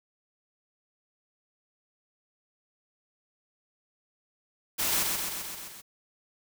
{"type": "noise with echo", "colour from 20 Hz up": "white", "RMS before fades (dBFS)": -28, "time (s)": [4.78, 5.04], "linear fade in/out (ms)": 20, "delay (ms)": 130, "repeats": 6, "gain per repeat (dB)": -3, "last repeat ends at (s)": 5.82, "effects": []}